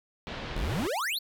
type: low-pass noise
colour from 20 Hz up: pink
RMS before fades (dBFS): -37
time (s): 0.27-0.87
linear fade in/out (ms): 0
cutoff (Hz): 4100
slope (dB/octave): 24
type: exponential sweep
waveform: square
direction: up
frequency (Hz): 31.09 to 4605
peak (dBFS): -29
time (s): 0.55-1.19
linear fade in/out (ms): 10
effects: none